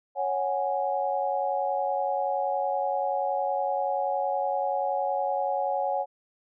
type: chord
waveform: sine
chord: C# suspended fourth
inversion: none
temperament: equal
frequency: 554.4 / 740 / 830.6 Hz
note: C#5 / F#5 / G#5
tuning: 0 / 0 / 0 cents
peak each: -29 dBFS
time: 0.15-6.06 s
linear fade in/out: 50 ms
effects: none